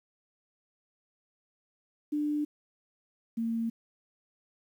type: tone pair in turn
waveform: sine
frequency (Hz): 297 / 228.6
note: D4 / A#3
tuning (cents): +20 / -34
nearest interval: perfect fourth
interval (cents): 454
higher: first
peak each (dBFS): -27 / -28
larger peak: first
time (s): 2.12-2.45 / 3.37-3.7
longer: neither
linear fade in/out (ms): 10
effects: 10-bit